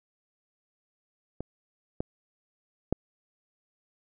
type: clicks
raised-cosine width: 2 ms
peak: -21 / -16 / -11 dBFS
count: 3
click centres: 1.406 / 2.005 / 2.926 s
effects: none